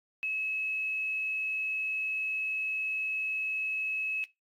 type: tone with quantisation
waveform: sine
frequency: 2580 Hz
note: E7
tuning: 38 cents flat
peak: -30 dBFS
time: 0.23-4.24 s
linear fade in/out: 0 ms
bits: 10
effects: noise-tail reverb RT60 0.2 s tail -19 dB re dry + AAC 48 kbps